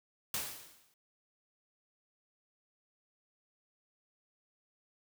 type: noise with exponential decay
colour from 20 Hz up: white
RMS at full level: -34 dBFS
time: 0.34-0.94 s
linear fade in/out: 2 ms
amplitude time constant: 130 ms
effects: none